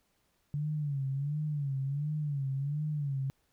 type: tone with vibrato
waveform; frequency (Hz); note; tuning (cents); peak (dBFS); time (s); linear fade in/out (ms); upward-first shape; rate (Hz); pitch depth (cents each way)
sine; 143.3; D3; -42; -30; 0.54-3.3; 0; sine; 1.4; 110
effects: pink hiss -74 dBFS RMS until 3.52 s